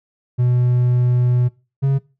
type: tone pair in turn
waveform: triangle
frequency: 123.47 / 136.88 Hz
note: B2 / C#3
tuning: 0 / -22 cents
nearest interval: major second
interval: 178 cents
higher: second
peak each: -11 dBFS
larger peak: neither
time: 0.38-1.49 / 1.82-1.99 s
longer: first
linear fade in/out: 20 ms
effects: noise-tail reverb RT60 0.3 s tail -21 dB re dry

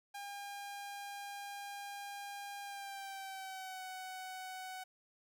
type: tone with pitch glide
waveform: sawtooth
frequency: 806 to 747.7 Hz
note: G5 to F#5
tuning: +48 to +18 cents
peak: -40 dBFS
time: 0.14-4.84 s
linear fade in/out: 10 ms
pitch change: -130 cents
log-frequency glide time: 2.63-3.82 s
effects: none

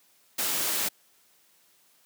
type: noise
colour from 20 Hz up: white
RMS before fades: -28 dBFS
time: 0.38-0.89 s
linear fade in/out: 10 ms
effects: white hiss -63 dBFS RMS until 2.05 s + high-pass 150 Hz 12 dB/octave

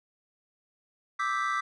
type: chord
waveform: triangle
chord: E minor seventh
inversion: third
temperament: equal with one note detuned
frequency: 1174.7 / 1300.4 / 1568 / 1975.5 Hz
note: D6 / E6 / G6 / B6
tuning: 0 / -24 / 0 / 0 cents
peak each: -28 / -31 / -34 / -32 dBFS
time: 1.19-1.61 s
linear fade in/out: 10 ms
effects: resampled to 22050 Hz

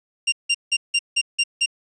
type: tone bursts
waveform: sawtooth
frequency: 2784 Hz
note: F7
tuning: 6 cents flat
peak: -13 dBFS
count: 7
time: 0.27-1.661 s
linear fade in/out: 10 ms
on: 53 ms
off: 170 ms
effects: resampled to 22050 Hz

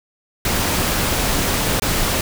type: noise with dropouts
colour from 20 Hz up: pink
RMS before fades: -19 dBFS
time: 0.45-2.21 s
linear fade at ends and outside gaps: 2 ms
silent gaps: 1.798-1.82 s
effects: none

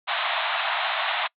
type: band-pass noise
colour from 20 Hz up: pink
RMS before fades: -26 dBFS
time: 0.07-1.28 s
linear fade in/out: 20 ms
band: 640 to 3900 Hz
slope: 96 dB/octave
effects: noise-tail reverb RT60 0.1 s tail -26 dB re dry

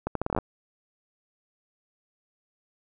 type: accelerating click train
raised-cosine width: 1 ms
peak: -13 dBFS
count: 10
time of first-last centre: 0.07-0.387 s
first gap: 83 ms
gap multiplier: 0.76
effects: none

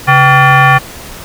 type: tone with frequency modulation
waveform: sine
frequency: 500 Hz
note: B4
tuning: 21 cents sharp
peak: -3 dBFS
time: 0.07-0.79 s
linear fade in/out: 20 ms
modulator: 637 Hz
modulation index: 2.6
effects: pink hiss -29 dBFS RMS until 1.24 s

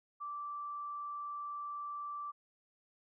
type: tone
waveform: sine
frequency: 1168 Hz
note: D6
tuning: 10 cents flat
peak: -39 dBFS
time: 0.2-2.32 s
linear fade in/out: 20 ms
effects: none

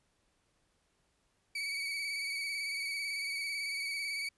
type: tone with vibrato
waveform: 30% pulse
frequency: 2264 Hz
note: C#7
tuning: 36 cents sharp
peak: -32 dBFS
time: 1.55-4.29 s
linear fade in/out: 5 ms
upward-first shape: square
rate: 18 Hz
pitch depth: 29 cents each way
effects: pink hiss -75 dBFS RMS until 4.37 s + resampled to 24000 Hz

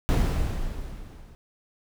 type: noise with level ramp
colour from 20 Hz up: brown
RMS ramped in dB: -18 to -47 dBFS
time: 0.09-1.35 s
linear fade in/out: 0 ms
effects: none

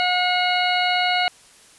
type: harmonic tone with a mistuned harmonic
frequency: 723 Hz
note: F#5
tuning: 40 cents flat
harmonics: 1 / 2 / 3 / 4 / 5 / 6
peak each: -21 / -26 / -24 / -25 / -30 / -29 dBFS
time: 0-1.28 s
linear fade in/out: 0 ms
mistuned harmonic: 5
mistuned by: +120 cents
effects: white hiss -50 dBFS RMS until 1.78 s + resampled to 24000 Hz

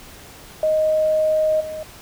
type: tone with level steps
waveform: sine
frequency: 623 Hz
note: D#5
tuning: 2 cents sharp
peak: -15 / -27 dBFS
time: 0.63-1.83 s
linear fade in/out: 2 ms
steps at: 1.6 s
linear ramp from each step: 10 ms
effects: pink hiss -42 dBFS RMS until 2.01 s

